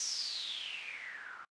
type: noise with low-pass filter sweep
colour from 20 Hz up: blue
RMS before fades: -41 dBFS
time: 0-1.45 s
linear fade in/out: 2 ms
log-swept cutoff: 6100 to 1300 Hz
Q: 9.7
effects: noise-tail reverb RT60 0.1 s tail -25 dB re dry + resampled to 22050 Hz